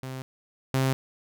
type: tone pair in turn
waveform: sawtooth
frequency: 130.81 / 132.56 Hz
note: C3 / C3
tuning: 0 / +23 cents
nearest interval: unison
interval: 23 cents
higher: second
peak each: -30 / -18 dBFS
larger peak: second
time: 0.03-0.22 / 0.74-0.93 s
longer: neither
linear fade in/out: 0 ms
effects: none